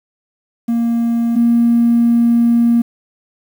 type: tone pair in turn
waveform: triangle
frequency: 233.1 / 234.9 Hz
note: A#3 / A#3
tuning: 0 / +13 cents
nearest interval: unison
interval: 13 cents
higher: second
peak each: -10 / -5 dBFS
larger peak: second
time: 0.68-1.36 / 1.36-2.82 s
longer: second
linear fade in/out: 10 ms
effects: tanh soft clip ceiling -6 dBFS + 7-bit